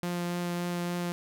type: tone with vibrato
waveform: sawtooth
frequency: 175 Hz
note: F3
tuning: 4 cents sharp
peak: -26 dBFS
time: 0.03-1.12 s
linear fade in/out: 0 ms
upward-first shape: triangle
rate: 3.5 Hz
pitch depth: 10 cents each way
effects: none